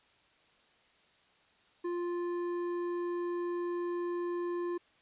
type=tone with hard clipping; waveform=triangle; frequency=349.2 Hz; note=F4; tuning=in tune; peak=-34 dBFS; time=1.84-4.78 s; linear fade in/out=10 ms; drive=12 dB; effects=white hiss -66 dBFS RMS until 5.01 s + resampled to 8000 Hz